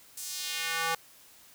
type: tone with high-pass filter sweep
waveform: square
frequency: 164.81 Hz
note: E3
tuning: in tune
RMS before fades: -33 dBFS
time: 0.17-0.95 s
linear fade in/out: 5 ms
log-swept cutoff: 8400 to 850 Hz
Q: 1.2
effects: white hiss -56 dBFS RMS until 1.54 s